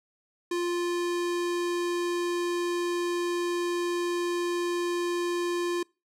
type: tone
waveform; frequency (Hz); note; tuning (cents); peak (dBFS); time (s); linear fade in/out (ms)
square; 349.2; F4; 0; -27; 0.51-5.83; 5
effects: noise-tail reverb RT60 0.3 s tail -26 dB re dry + low-pass 10000 Hz 12 dB/octave